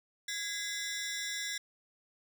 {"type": "ring-modulated tone", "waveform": "15% pulse", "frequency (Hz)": 1846, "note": "A#6", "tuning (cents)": -17, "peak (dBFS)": -26, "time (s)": [0.28, 1.58], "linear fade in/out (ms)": 5, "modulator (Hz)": 189, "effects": []}